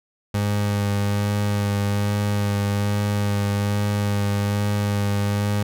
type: tone with vibrato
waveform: 30% pulse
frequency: 102.2 Hz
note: G#2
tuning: 27 cents flat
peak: -17 dBFS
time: 0.34-5.63 s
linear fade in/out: 5 ms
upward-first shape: sine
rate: 1.2 Hz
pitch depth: 14 cents each way
effects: none